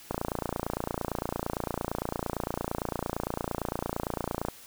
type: click train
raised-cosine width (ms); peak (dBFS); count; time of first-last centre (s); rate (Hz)
1; -15; 127; 0.11-4.485; 28.8
effects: white hiss -50 dBFS RMS until 4.66 s